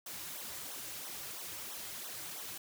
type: noise with flanger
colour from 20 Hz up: white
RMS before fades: -44 dBFS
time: 0.06-2.58 s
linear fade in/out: 5 ms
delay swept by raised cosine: 0.41 to 4.61 ms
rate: 3 Hz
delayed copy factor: -0.95
effects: none